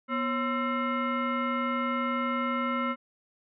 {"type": "tone with frequency modulation", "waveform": "sine", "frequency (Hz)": 546, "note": "C#5", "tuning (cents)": -26, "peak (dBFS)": -26, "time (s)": [0.08, 2.96], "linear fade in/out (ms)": 50, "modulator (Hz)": 790, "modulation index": 1.8, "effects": []}